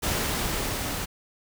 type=noise with level ramp; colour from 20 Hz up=pink; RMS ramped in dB=-26 to -31 dBFS; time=0.02-1.06 s; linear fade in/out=20 ms; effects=none